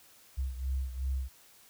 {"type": "beating tone pair", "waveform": "sine", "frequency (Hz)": [65.1, 67.8], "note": ["C2", "C#2"], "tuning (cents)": [-8, -38], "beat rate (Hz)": 2.7, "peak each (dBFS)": [-32, -37], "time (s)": [0.37, 1.29], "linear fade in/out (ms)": 20, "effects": ["white hiss -59 dBFS RMS until 1.69 s"]}